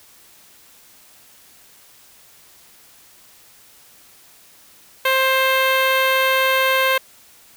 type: tone with notch filter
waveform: 10% pulse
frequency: 527 Hz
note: C5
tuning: 12 cents sharp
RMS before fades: -17 dBFS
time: 5.05-6.98 s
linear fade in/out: 5 ms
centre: 7600 Hz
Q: 1.2
effects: white hiss -49 dBFS RMS until 7.56 s